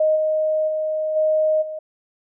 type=tone with level steps; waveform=sine; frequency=622.3 Hz; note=D#5; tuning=in tune; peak=-14 / -17 / -20 / -15 / -27 dBFS; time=0-1.79 s; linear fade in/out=5 ms; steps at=0.15 / 0.67 / 1.15 / 1.61 s; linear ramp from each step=20 ms; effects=none